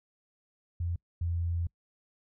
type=tone pair in turn; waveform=sine; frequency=86.1 / 85.21 Hz; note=F2 / F2; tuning=-24 / -42 cents; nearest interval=unison; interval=18 cents; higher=first; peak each=-29 / -28 dBFS; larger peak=second; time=0.8-0.96 / 1.21-1.67 s; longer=second; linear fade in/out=5 ms; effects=noise-tail reverb RT60 0.1 s tail -25 dB re dry

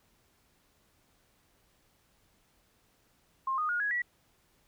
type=tone with pitch steps; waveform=sine; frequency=1063 / 1235.3 / 1435.4 / 1668 / 1938.3 Hz; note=C6 / D#6 / F6 / G#6 / B6; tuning=+27 / -13 / +47 / +7 / -33 cents; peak=-28 dBFS; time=3.47-4.02 s; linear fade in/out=5 ms; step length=110 ms; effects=pink hiss -69 dBFS RMS until 4.67 s

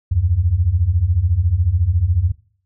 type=beating tone pair; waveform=sine; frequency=78.3 / 92.3 Hz; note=D#2 / F#2; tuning=+11 / -4 cents; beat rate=14 Hz; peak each=-18 / -15 dBFS; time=0.11-2.32 s; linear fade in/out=10 ms; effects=noise-tail reverb RT60 0.5 s tail -21 dB re dry

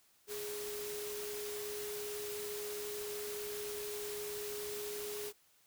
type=tone in noise; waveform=sine; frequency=415.7 Hz; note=G#4; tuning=2 cents sharp; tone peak=-41 dBFS; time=0.27-5.33 s; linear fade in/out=50 ms; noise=white; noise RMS=-45 dBFS; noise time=0.27-5.33 s; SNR=+1 dB; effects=white hiss -69 dBFS RMS until 5.66 s

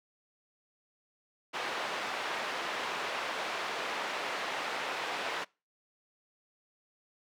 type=band-pass noise; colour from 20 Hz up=pink; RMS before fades=-36 dBFS; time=1.53-5.45 s; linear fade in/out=20 ms; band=590 to 3100 Hz; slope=12 dB/octave; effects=noise-tail reverb RT60 0.3 s tail -25 dB re dry

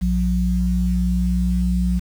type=tone pair together; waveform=sine; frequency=60.1 / 180.1 Hz; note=B1 / F#3; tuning=-46 / -46 cents; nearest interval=octave + perfect fifth; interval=1900 cents; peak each=-19 dBFS; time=0.01-2 s; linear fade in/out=20 ms; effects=7-bit

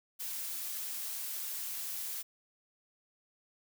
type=noise; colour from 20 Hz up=blue; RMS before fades=-39 dBFS; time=0.19-2.23 s; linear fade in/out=20 ms; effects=none

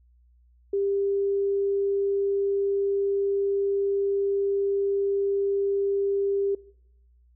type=tone; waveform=sine; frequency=397.4 Hz; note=G4; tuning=24 cents sharp; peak=-22 dBFS; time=0.73-6.55 s; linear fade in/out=5 ms; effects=noise-tail reverb RT60 0.8 s tail -22 dB re dry + added 60 Hz sine -56 dBFS peak until 7.35 s

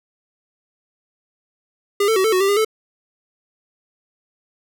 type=tone with pitch steps; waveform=square; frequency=404.1 / 445.4 / 378.6 / 441.8 / 370.2 / 392.8 / 405.3 / 437.4 Hz; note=G#4 / A4 / F#4 / A4 / F#4 / G4 / G#4 / A4; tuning=-47 / +21 / +40 / +7 / +1 / +4 / -42 / -10 cents; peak=-15 dBFS; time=2-2.648 s; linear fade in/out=5 ms; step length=81 ms; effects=none

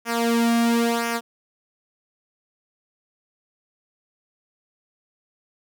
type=tone with flanger; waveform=sawtooth; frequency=233.1 Hz; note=A#3; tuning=in tune; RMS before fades=-21 dBFS; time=0.05-1.21 s; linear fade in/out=50 ms; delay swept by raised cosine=0.24 to 2.04 ms; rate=0.97 Hz; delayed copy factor=-0.75; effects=none

